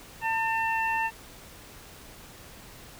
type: harmonic tone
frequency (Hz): 899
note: A5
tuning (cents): +37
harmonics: 1 / 2 / 3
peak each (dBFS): -27 / -30 / -32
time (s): 0.21-1.11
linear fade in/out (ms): 50
effects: pink hiss -48 dBFS RMS until 2.99 s